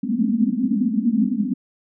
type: band-pass noise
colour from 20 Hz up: white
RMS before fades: -20 dBFS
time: 0.03-1.54 s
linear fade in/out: 10 ms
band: 200 to 260 Hz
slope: 96 dB/octave
effects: none